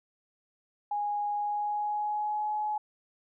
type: tone with pitch glide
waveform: sine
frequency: 826 to 846.3 Hz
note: G#5 to G#5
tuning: -10 to +32 cents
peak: -28 dBFS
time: 0.91-2.78 s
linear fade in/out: 5 ms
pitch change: +42 cents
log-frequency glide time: 1.34-2.5 s
effects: none